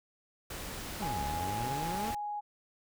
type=noise; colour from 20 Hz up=pink; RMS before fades=-41 dBFS; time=0.5-2.15 s; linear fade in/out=5 ms
type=exponential two-way sweep; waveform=sawtooth; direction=down then up; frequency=237.7 to 66.9 to 237.7 Hz; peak=-33 dBFS; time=0.99-2.12 s; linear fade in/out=20 ms; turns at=1.22 s
type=tone; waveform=sine; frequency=830.6 Hz; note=G#5; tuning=in tune; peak=-34 dBFS; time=1.01-2.41 s; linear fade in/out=20 ms
effects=none